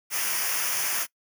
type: noise with comb filter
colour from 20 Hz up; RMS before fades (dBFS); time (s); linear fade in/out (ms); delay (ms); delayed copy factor
white; -27; 0.1-1.07; 50; 0.25; -0.75
effects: noise-tail reverb RT60 0.1 s tail -22 dB re dry